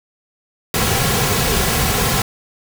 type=noise with comb filter; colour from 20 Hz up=pink; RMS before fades=-17 dBFS; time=0.74-2.22 s; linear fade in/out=2 ms; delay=3.3 ms; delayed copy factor=-0.55; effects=none